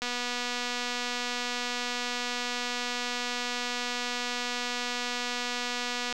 click train, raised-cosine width 0.2 ms, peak -15 dBFS, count 1491, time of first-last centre 0.02-6.127 s, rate 244 Hz, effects none

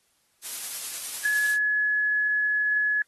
blue noise with tremolo, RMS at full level -30 dBFS, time 0.42-1.58 s, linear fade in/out 50 ms, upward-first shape triangle, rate 9.8 Hz, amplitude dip 35%
sine tone, 1698 Hz, G#6, 38 cents sharp, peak -21 dBFS, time 1.25-3.02 s, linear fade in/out 2 ms
effects white hiss -68 dBFS RMS until 3.07 s + AAC 32 kbps

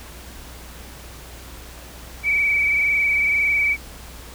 sine tone with frequency modulation, 2286 Hz, D7, 47 cents flat, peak -16 dBFS, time 2.23-3.77 s, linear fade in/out 50 ms, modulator 21.9 Hz, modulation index 2.3, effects added 60 Hz sine -40 dBFS peak until 4.34 s + pink hiss -41 dBFS RMS until 4.34 s

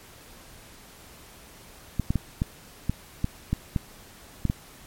clicks, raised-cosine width 5 ms, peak -11 dBFS, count 10, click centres 1.997 / 2.105 / 2.157 / 2.419 / 2.896 / 3.244 / 3.53 / 3.762 / 4.453 / 4.499 s, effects pink hiss -49 dBFS RMS until 4.86 s + MP3 64 kbps

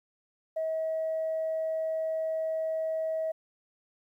sine tone, 640 Hz, D#5, 49 cents sharp, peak -27 dBFS, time 0.56-3.32 s, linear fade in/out 10 ms, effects tanh soft clip ceiling -24 dBFS + 11-bit

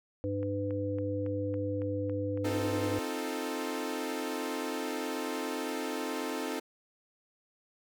harmonic tone, 100.2 Hz, G2, 38 cents sharp, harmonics 1 / 3 / 5, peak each -35 / -35 / -34 dBFS, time 0.24-2.99 s, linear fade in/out 0 ms
click train, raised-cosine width 0.5 ms, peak -34 dBFS, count 10, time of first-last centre 0.43-2.93 s, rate 3.6 Hz
sawtooth chord, F dominant seventh, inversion second, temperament equal, 261.6 / 311.1 / 349.2 / 440 Hz, C4 / Eb4 / F4 / A4, 0 / 0 / 0 / 0 cents, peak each -34 / -34 / -38 / -34 dBFS, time 2.44-6.6 s, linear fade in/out 10 ms
effects none

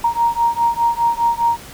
sine beating tone pair, 932.3 / 937.2 Hz, A#5 / A#5, 0 / +9 cents, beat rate 4.9 Hz, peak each -17 / -17 dBFS, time 0.04-1.57 s, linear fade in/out 5 ms, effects pink hiss -37 dBFS RMS until 1.73 s

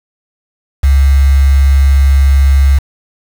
sine tone with quantisation, 68.7 Hz, C#2, 15 cents flat, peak -4 dBFS, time 0.83-2.79 s, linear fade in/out 10 ms, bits 4, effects none

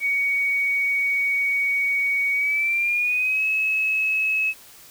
sine tone with pitch glide, 2243 to 2577 Hz, C#7 to E7, +20 to -40 cents, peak -19 dBFS, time 0-4.54 s, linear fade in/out 50 ms, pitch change +240 cents, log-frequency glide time 2.34-3.45 s, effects white hiss -47 dBFS RMS until 4.9 s

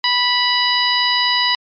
harmonic tone, 984 Hz, B5, 7 cents flat, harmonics 1 / 2 / 3 / 4 / 5, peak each -20 / -20 / -20 / -20 / -20 dBFS, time 0.04-1.55 s, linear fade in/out 2 ms, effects MP3 48 kbps

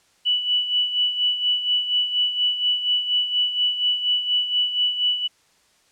sine tone with tremolo, 2960 Hz, F#7, in tune, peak -16 dBFS, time 0.25-5.28 s, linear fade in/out 20 ms, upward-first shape sine, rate 4.2 Hz, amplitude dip 65%, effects white hiss -60 dBFS RMS until 5.91 s + low-pass 8000 Hz 12 dB/octave

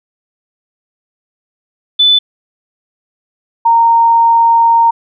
sine tone pair in turn, 3499 / 924.1 Hz, A7 / A#5, -10 / -15 cents, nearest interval octave + major seventh, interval 2305 cents, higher first, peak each -5 dBFS, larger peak neither, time 1.99-2.19 / 3.65-4.91 s, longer second, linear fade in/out 10 ms, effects none

